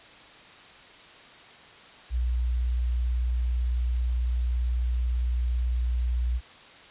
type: tone with vibrato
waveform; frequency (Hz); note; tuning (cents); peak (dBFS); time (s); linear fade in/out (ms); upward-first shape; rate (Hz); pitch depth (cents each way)
sine; 60.6; B1; -32; -23; 2.1-6.41; 50; sine; 18; 21
effects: white hiss -49 dBFS RMS until 6.9 s + resampled to 8000 Hz